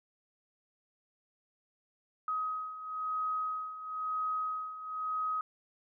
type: beating tone pair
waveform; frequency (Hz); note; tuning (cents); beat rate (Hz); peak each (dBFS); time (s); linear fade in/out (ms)
sine; 1262 / 1263; D#6 / D#6; +24 / +26; 1; -39 / -34; 2.28-5.41; 2
effects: none